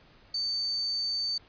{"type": "tone", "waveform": "sine", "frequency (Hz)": 4556, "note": "C#8", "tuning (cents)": 47, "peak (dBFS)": -27, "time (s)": [0.34, 1.38], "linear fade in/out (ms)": 5, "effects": ["pink hiss -58 dBFS RMS until 1.48 s", "resampled to 11025 Hz"]}